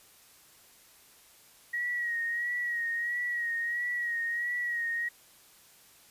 sine tone with vibrato, 1900 Hz, A#6, 33 cents sharp, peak -29 dBFS, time 1.73-5.09 s, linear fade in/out 10 ms, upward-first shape sine, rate 1.5 Hz, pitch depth 42 cents each way, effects white hiss -58 dBFS RMS until 6.1 s + resampled to 32000 Hz

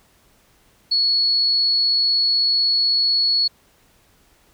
sine tone, 4378 Hz, C#8, 22 cents flat, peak -15 dBFS, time 0.91-3.48 s, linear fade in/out 10 ms, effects pink hiss -57 dBFS RMS until 4.53 s

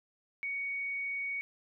sine tone, 2236 Hz, C#7, 14 cents sharp, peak -33 dBFS, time 0.43-1.41 s, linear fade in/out 0 ms, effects none

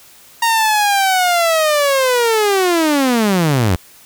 sawtooth linear sweep, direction down, 932.3 to 82.41 Hz, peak -8 dBFS, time 0.42-3.76 s, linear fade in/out 5 ms, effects white hiss -44 dBFS RMS until 4.05 s

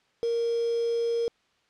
sine tone with quantisation, 466.2 Hz, A#4, in tune, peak -24 dBFS, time 0.23-1.28 s, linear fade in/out 0 ms, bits 6, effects white hiss -67 dBFS RMS until 1.69 s + low-pass 4000 Hz 12 dB/octave

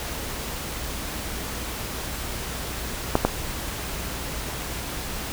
clicks, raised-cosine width 1 ms, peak -3 dBFS, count 2, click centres 3.154 / 3.25 s, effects added 60 Hz sine -37 dBFS peak until 5.32 s + pink hiss -32 dBFS RMS until 5.32 s

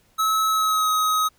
square tone with pitch glide, 1294 to 1265.2 Hz, E6 to D#6, -32 to +29 cents, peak -19 dBFS, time 0.18-1.29 s, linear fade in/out 20 ms, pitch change -39 cents, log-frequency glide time 0.49-0.89 s, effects pink hiss -61 dBFS RMS until 1.38 s

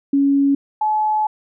sine tone pair in turn, 278.8 / 857 Hz, C#4 / A5, +10 / -46 cents, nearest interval octave + perfect fifth, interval 1944 cents, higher second, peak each -12 / -15 dBFS, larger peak first, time 0.13-0.55 / 0.81-1.27 s, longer second, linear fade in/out 5 ms, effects none

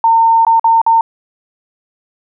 sine tone with dropouts, 910 Hz, A#5, 42 cents flat, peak -6 dBFS, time 0.04-1.01 s, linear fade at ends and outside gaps 2 ms, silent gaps 0.45-0.467 / 0.596-0.643 / 0.816-0.864 s, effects none

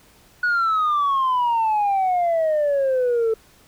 sine exponential sweep, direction down, 1471 to 440 Hz, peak -15 dBFS, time 0.43-3.34 s, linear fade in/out 5 ms, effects tanh soft clip ceiling -15 dBFS + pink hiss -53 dBFS RMS until 3.67 s

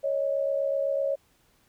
sine tone pair together, 554.4 / 622.3 Hz, C#5 / D#5, 0 / 0 cents, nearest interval major second, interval 200 cents, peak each -25 / -30 dBFS, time 0.03-1.16 s, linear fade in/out 20 ms, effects pink hiss -65 dBFS RMS until 1.68 s

